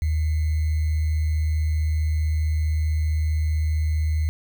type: tone with sample-and-hold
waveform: sine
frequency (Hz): 77.7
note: D#2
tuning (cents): -2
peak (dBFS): -19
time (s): 0.02-4.29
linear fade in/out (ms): 0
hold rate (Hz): 2100
effects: none